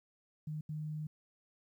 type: tone bursts at uneven times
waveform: sine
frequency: 153.3 Hz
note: D#3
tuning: 25 cents flat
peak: -37 dBFS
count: 2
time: 0.47-0.61 / 0.69-1.07 s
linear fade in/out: 5 ms
effects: 12-bit